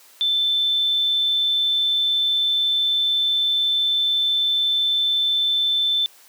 sine tone, 3534 Hz, A7, 7 cents sharp, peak -17 dBFS, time 0.21-6.06 s, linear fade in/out 0 ms, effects white hiss -50 dBFS RMS until 6.28 s + high-pass 400 Hz 12 dB/octave

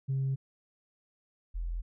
sine tone pair in turn, 134.6 / 42.4 Hz, C3 / E1, +49 / +50 cents, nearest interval octave + minor sixth, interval 1999 cents, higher first, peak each -26 / -31 dBFS, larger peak first, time 0.08-0.36 / 1.54-1.82 s, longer neither, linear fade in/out 20 ms, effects tanh soft clip ceiling -25 dBFS

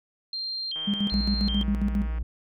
sine tone with vibrato, 3638 Hz, A#7, 43 cents flat, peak -29 dBFS, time 0.33-1.63 s, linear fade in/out 2 ms, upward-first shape square, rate 1.3 Hz, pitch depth 240 cents each way
click train, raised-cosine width 0.5 ms, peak -31 dBFS, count 226, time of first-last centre 0.76-2.184 s, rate 158 Hz
sine tone with tremolo, 202.9 Hz, G#3, 40 cents flat, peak -22 dBFS, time 0.87-2.07 s, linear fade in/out 10 ms, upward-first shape square, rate 7.4 Hz, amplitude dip 75%
triangle tone, 58.3 Hz, A#1, 1 cent sharp, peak -24 dBFS, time 1.12-2.23 s, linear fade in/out 5 ms
effects none

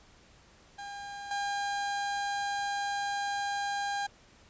30% pulse tone with level steps, 806 Hz, G5, 48 cents sharp, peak -37 / -28 dBFS, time 0.78-4.07 s, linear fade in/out 10 ms, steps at 1.31 s, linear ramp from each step 2 ms, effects pink hiss -59 dBFS RMS until 4.49 s + resampled to 16000 Hz

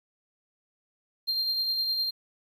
triangle tone with tremolo, 4186 Hz, C8, in tune, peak -23 dBFS, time 1.27-2.11 s, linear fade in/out 20 ms, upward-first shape sine, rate 9.8 Hz, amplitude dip 35%, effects 10-bit

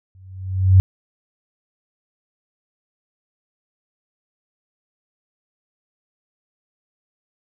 sine tone with exponential growth, 94.1 Hz, F#2, 30 cents sharp, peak -5 dBFS, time 0.15-0.8 s, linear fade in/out 0 ms, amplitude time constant 140 ms, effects none

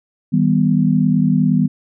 sine chord, Eb augmented, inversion none, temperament equal with one note detuned, 158.47 / 196 / 246.9 Hz, Eb3 / G3 / B3, +32 / 0 / 0 cents, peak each -16 dBFS, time 0.32-1.68 s, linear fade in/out 20 ms, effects none

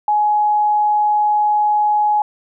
sine tone, 840 Hz, G#5, 19 cents sharp, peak -12 dBFS, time 0.08-2.22 s, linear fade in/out 2 ms, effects none

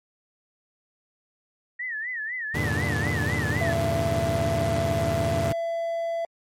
sine tone with vibrato, 1861 Hz, A#6, 3 cents flat, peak -28 dBFS, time 1.79-3.73 s, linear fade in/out 10 ms, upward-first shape sine, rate 4 Hz, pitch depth 150 cents each way
sawtooth chord, E half-diminished seventh, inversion none, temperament equal with one note detuned, 82.41 / 100.06 / 116.54 / 146.83 Hz, E2 / G2 / Bb2 / D3, 0 / +36 / 0 / 0 cents, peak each -26 dBFS, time 2.54-5.53 s, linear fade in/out 10 ms
triangle tone, 670 Hz, E5, 28 cents sharp, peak -23 dBFS, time 3.61-6.25 s, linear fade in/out 2 ms
effects MP3 64 kbps

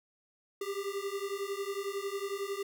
square beating tone pair, 392 / 403 Hz, G4 / G4, 0 / +48 cents, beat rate 11 Hz, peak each -38 / -38 dBFS, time 0.61-2.63 s, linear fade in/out 5 ms, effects none

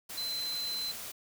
sine tone in noise, 4064 Hz, B7, 49 cents sharp, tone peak -33 dBFS, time 0.17-0.92 s, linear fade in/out 10 ms, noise white, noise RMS -42 dBFS, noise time 0.09-1.12 s, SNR +6 dB, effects none

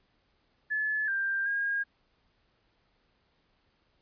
sine tone with pitch steps, 1722 / 1586 / 1626 Hz, A6 / G6 / G#6, -38 / +20 / -37 cents, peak -27 dBFS, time 0.7-1.84 s, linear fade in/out 20 ms, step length 380 ms, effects pink hiss -71 dBFS RMS until 4.01 s + resampled to 11025 Hz

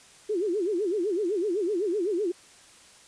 sine tone with vibrato, 382.4 Hz, G4, 43 cents flat, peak -24 dBFS, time 0.29-2.32 s, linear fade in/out 10 ms, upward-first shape sine, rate 7.9 Hz, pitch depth 230 cents each way, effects white hiss -53 dBFS RMS until 3.07 s + resampled to 22050 Hz

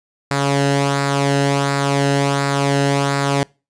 sawtooth tone with flanger, 140 Hz, C#3, 18 cents sharp, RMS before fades -17 dBFS, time 0.31-3.43 s, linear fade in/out 0 ms, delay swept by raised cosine 0.32 to 0.88 ms, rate 1.4 Hz, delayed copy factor -0.55, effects noise-tail reverb RT60 0.3 s tail -25 dB re dry + resampled to 22050 Hz

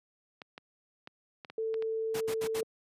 clicks, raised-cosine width 0.3 ms, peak -28 dBFS, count 7, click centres 0.418 / 0.579 / 1.074 / 1.448 / 1.5 / 1.742 / 1.824 s
sine tone, 444.8 Hz, A4, 19 cents sharp, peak -30 dBFS, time 1.58-2.63 s, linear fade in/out 2 ms
pink noise bursts, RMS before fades -38 dBFS, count 4, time 2.14-2.611 s, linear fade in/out 10 ms, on 69 ms, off 65 ms
effects high-pass 150 Hz 12 dB/octave + resampled to 32000 Hz

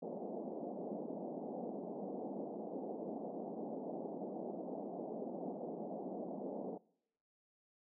pink band-pass noise, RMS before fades -44 dBFS, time 0.02-6.78 s, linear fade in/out 10 ms, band 190 to 760 Hz, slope 48 dB/octave, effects noise-tail reverb RT60 0.8 s tail -25 dB re dry

